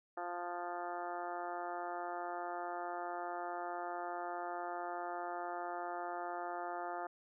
harmonic tone, 175.3 Hz, F3, 7 cents sharp, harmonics 2 / 3 / 4 / 5 / 6 / 7 / 8 / 9 / 10, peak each -47 / -50 / -42 / -46 / -54 / -48 / -51 / -58 / -56 dBFS, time 0.17-7.07 s, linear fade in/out 5 ms, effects none

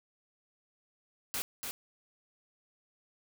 white noise with echo, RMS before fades -35 dBFS, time 1.34-1.42 s, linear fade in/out 0 ms, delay 290 ms, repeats 1, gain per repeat -4 dB, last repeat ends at 1.71 s, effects none

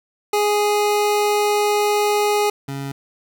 25% pulse tone pair in turn, 415.3 / 138.07 Hz, G#4 / C#3, 0 / -7 cents, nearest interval octave + perfect fifth, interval 1907 cents, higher first, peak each -12 / -22 dBFS, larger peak first, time 0.33-2.5 / 2.68-2.92 s, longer first, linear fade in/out 5 ms, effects none

